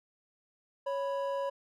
triangle tone pair together, 554.4 / 987.8 Hz, C#5 / B5, 0 / 0 cents, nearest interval minor seventh, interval 1000 cents, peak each -30 / -35 dBFS, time 0.86-1.5 s, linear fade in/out 10 ms, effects none

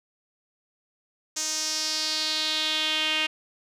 sawtooth tone with band-pass filter sweep, 311.1 Hz, D#4, in tune, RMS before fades -27 dBFS, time 1.36-3.27 s, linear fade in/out 10 ms, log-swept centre 6400 to 2800 Hz, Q 3.6, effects none

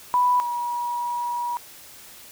sine tone pair in turn, 987.8 / 961.3 Hz, B5 / B5, 0 / -47 cents, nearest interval unison, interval 47 cents, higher first, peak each -16 / -24 dBFS, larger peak first, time 0.14-0.4 / 0.4-1.57 s, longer second, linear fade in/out 0 ms, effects white hiss -45 dBFS RMS until 2.31 s

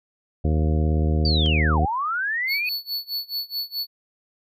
harmonic tone, 77.5 Hz, D#2, 6 cents flat, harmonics 1 / 2 / 3 / 4 / 5 / 6 / 7 / 9, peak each -19 / -25 / -29 / -31 / -33 / -35 / -36 / -38 dBFS, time 0.44-1.86 s, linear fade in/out 10 ms
sine linear two-way sweep, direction down then up, 4727 to 674 to 2541 Hz, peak -22 dBFS, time 1.25-2.69 s, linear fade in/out 2 ms, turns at 1.8 s
click, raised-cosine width 0.2 ms, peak -21 dBFS, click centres 1.461 s
square tone with tremolo, 4435 Hz, C#8, in tune, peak -24 dBFS, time 2.47-3.87 s, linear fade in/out 50 ms, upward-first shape sine, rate 4.7 Hz, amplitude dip 95%
effects none

